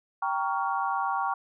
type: chord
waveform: sine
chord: G half-diminished seventh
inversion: none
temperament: equal with one note detuned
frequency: 784 / 932.3 / 1120.3 / 1396.9 Hz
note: G5 / Bb5 / Db6 / F6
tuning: 0 / 0 / +18 / 0 cents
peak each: -30 / -31 / -30 / -35 dBFS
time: 0.22-1.34 s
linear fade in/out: 5 ms
effects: none